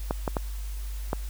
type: clicks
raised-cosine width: 1 ms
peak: -12 dBFS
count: 4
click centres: 0.109 / 0.278 / 0.368 / 1.131 s
effects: added 50 Hz sine -31 dBFS peak until 1.29 s + white hiss -48 dBFS RMS until 1.29 s